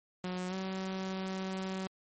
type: tone with pitch glide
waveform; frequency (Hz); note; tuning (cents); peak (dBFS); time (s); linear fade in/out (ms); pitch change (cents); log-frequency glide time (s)
sawtooth; 182.3 to 189.49; F#3 to F#3; -25 to +42; -31; 0.24-1.87; 2; +67; 0.49-0.54
effects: MP3 32 kbps